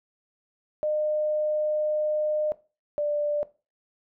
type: tone pair in turn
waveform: sine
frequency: 608 / 590 Hz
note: D#5 / D5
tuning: -40 / +8 cents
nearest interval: minor second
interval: 52 cents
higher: first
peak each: -23 dBFS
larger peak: neither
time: 0.83-2.52 / 2.98-3.43 s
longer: first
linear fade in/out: 0 ms
effects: noise-tail reverb RT60 0.3 s tail -17 dB re dry